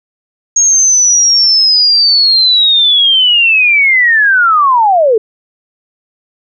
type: linear sweep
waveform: sine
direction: down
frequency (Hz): 6590 to 415.3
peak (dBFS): -5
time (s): 0.56-5.18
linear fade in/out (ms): 5
effects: none